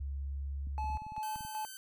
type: tone with pitch glide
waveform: sine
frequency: 69.3 to 69.78 Hz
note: C#2 to C#2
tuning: 0 to +12 cents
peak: -35 dBFS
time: 0-0.98 s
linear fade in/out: 10 ms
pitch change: +12 cents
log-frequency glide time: 0.29-0.78 s
type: clicks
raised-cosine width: 5 ms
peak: -37 dBFS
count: 11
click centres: 0.671 / 0.843 / 0.901 / 0.952 / 1.02 / 1.066 / 1.121 / 1.18 / 1.36 / 1.408 / 1.45 s
type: tone with tremolo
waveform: triangle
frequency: 861 Hz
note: A5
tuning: 38 cents flat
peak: -33 dBFS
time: 0.78-1.65 s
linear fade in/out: 0 ms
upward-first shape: square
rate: 2.6 Hz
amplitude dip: 55%
type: tone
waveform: 5% pulse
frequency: 1540 Hz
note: G6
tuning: 31 cents flat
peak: -34 dBFS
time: 1.23-1.77 s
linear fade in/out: 0 ms
effects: none